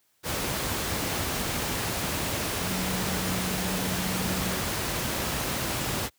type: tone in noise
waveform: sine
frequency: 185 Hz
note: F#3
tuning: in tune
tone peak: -31 dBFS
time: 2.61-4.58 s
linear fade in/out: 50 ms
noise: pink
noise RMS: -29 dBFS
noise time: 0.23-6.1 s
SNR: -5 dB
effects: white hiss -69 dBFS RMS until 6.18 s + high-pass 60 Hz 12 dB/octave